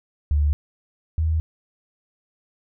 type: tone pair in turn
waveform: sine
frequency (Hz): 73.42 / 79.69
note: D2 / D#2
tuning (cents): 0 / +42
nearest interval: minor second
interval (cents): 142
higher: second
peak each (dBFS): -16 / -18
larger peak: first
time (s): 0.31-0.53 / 1.18-1.4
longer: neither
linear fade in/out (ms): 0
effects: none